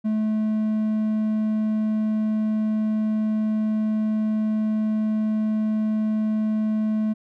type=tone; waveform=triangle; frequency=216.1 Hz; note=A3; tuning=31 cents flat; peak=-18 dBFS; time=0.04-7.14 s; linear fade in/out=20 ms; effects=none